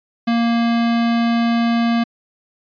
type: tone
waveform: square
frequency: 233.1 Hz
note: A#3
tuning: in tune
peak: -15 dBFS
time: 0.27-2.04 s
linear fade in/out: 10 ms
effects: resampled to 11025 Hz